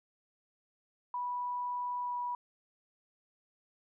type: tone with pitch glide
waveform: sine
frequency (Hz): 982 to 975.8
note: B5 to B5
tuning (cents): -10 to -21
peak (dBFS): -33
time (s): 1.14-2.35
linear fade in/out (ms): 2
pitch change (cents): -11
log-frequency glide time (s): 2.01-2.15
effects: none